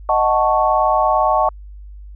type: chord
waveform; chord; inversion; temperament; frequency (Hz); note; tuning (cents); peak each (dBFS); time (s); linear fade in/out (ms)
sine; D# half-diminished seventh; none; equal; 622.3 / 740 / 880 / 1108.7; D#5 / F#5 / A5 / C#6; 0 / 0 / 0 / 0; -18; 0.09-1.49; 2
effects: added 50 Hz sine -33 dBFS peak until 2.15 s